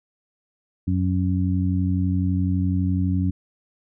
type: harmonic tone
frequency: 91.9 Hz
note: F#2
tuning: 11 cents flat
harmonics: 1 / 2 / 3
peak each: -21 / -24 / -26 dBFS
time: 0.87-3.31 s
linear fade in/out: 10 ms
effects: none